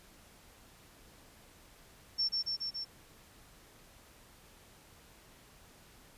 sine tone with echo, 5430 Hz, F8, 50 cents flat, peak -28 dBFS, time 2.18-2.29 s, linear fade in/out 20 ms, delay 140 ms, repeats 4, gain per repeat -2 dB, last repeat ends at 2.85 s, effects pink hiss -59 dBFS RMS until 6.17 s + resampled to 32000 Hz

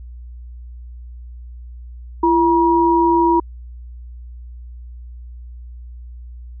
sine tone pair together, 338.4 / 957 Hz, E4 / A#5, +45 / +45 cents, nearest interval octave + tritone, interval 1800 cents, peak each -14 dBFS, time 2.23-3.4 s, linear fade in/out 5 ms, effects added 60 Hz sine -32 dBFS peak until 6.6 s

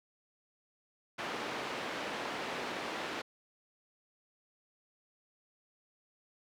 pink band-pass noise, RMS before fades -39 dBFS, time 1.18-3.22 s, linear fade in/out 10 ms, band 320 to 3200 Hz, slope 12 dB/octave, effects none

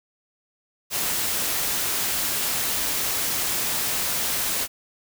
white noise, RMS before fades -25 dBFS, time 0.9-4.68 s, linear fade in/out 50 ms, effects none

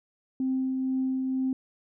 sine tone with tremolo, 261.6 Hz, C4, in tune, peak -23 dBFS, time 0.4-1.53 s, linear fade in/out 2 ms, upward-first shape triangle, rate 2.1 Hz, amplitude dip 30%, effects tanh soft clip ceiling -19 dBFS

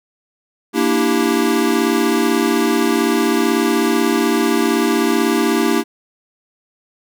square chord, E half-diminished seventh, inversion second, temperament equal, 233.1 / 293.7 / 329.6 / 392 Hz, Bb3 / D4 / E4 / G4, 0 / 0 / 0 / 0 cents, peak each -20 dBFS, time 0.73-5.84 s, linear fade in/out 50 ms, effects none

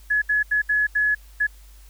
sine tone bursts at uneven times, 1697 Hz, G#6, 37 cents sharp, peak -17 dBFS, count 6, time 0.1-0.22 / 0.29-0.43 / 0.51-0.62 / 0.69-0.87 / 0.95-1.15 / 1.4-1.47 s, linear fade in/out 10 ms, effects added 50 Hz sine -44 dBFS peak until 1.89 s + white hiss -55 dBFS RMS until 1.89 s

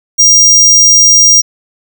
square tone, 5700 Hz, F8, 34 cents sharp, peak -3 dBFS, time 0.18-1.42 s, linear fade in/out 20 ms, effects none

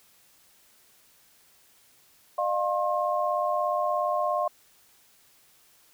sine tone cluster, 606 / 703 / 1070 Hz, D#5 / F5 / C6, -46 / +11 / +38 cents, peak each -28 dBFS, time 2.38-4.48 s, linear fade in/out 5 ms, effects white hiss -60 dBFS RMS until 5.93 s

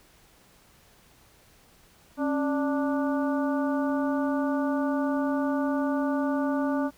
harmonic tone with a mistuned harmonic, 293.7 Hz, D4, in tune, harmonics 1 / 2 / 3 / 4 / 5, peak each -25 / -31 / -35 / -37 / -39 dBFS, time 2.17-6.91 s, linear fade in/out 50 ms, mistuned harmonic 1, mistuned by -120 cents, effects pink hiss -58 dBFS RMS until 6.97 s

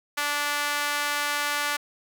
sawtooth tone with high-pass filter, 291.4 Hz, D4, 13 cents flat, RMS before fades -27 dBFS, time 0.17-1.77 s, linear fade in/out 10 ms, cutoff 1300 Hz, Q 1.2, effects none

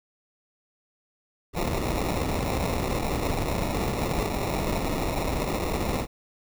pink noise with sample-and-hold, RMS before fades -27 dBFS, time 1.53-6.07 s, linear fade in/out 50 ms, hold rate 1575 Hz, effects none

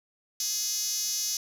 5% pulse tone with high-pass filter, 420.3 Hz, G#4, 21 cents sharp, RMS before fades -30 dBFS, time 0.4-1.37 s, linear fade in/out 2 ms, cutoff 6200 Hz, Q 3.7, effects none

